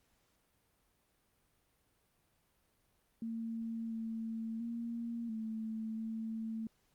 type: tone with pitch steps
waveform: sine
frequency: 227.3 / 224.9 / 233.2 / 221 / 223.1 Hz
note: A#3 / A3 / A#3 / A3 / A3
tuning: -43 / +38 / +1 / +8 / +24 cents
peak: -37 dBFS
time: 3.22-6.67 s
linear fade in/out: 2 ms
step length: 690 ms
effects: pink hiss -75 dBFS RMS until 6.94 s + Opus 48 kbps